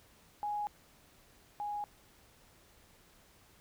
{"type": "tone pair in turn", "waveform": "sine", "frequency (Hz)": [830.6, 827.2], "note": ["G#5", "G#5"], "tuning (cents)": [0, -7], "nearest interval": "unison", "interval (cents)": 7, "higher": "first", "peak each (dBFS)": [-33, -35], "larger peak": "first", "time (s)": [[0.43, 0.67], [1.6, 1.84]], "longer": "neither", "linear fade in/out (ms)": 0, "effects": ["pink hiss -63 dBFS RMS until 3.6 s"]}